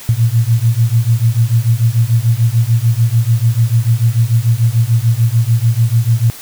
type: beating tone pair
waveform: sine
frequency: 112.2 / 119 Hz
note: A2 / A#2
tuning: +34 / +36 cents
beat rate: 6.8 Hz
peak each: -12 dBFS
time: 0.09-6.3 s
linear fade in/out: 0 ms
effects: white hiss -33 dBFS RMS until 6.41 s